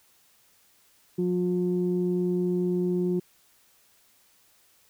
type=tone pair together; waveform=sine; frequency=179.1 / 358.2 Hz; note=F3 / F4; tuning=+44 / +44 cents; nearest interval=octave; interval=1200 cents; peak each=-25 dBFS; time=1.18-3.2 s; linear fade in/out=10 ms; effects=tanh soft clip ceiling -16 dBFS + white hiss -62 dBFS RMS until 4.89 s